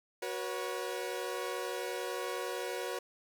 sawtooth chord, F# suspended fourth, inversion none, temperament equal with one note detuned, 370 / 483.2 / 554.4 Hz, F#4 / B4 / C#5, 0 / -38 / 0 cents, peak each -36 / -35 / -37 dBFS, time 0.22-2.99 s, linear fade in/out 5 ms, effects none

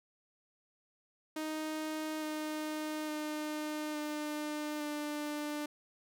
sawtooth tone with pitch steps, 311.1 / 307.5 / 304 / 300.5 / 297.1 Hz, D#4 / D#4 / D#4 / D4 / D4, 0 / -20 / -40 / +40 / +20 cents, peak -32 dBFS, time 1.36-5.66 s, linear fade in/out 5 ms, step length 860 ms, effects none

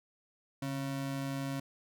square ring-modulated tone, 205.9 Hz, G#3, 15 cents flat, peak -32 dBFS, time 0.62-1.6 s, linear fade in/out 5 ms, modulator 66 Hz, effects none

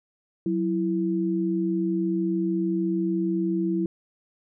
sine tone pair together, 185.1 / 331.3 Hz, F#3 / E4, +1 / +9 cents, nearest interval minor seventh, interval 1008 cents, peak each -26 / -24 dBFS, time 0.46-3.86 s, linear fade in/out 2 ms, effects none

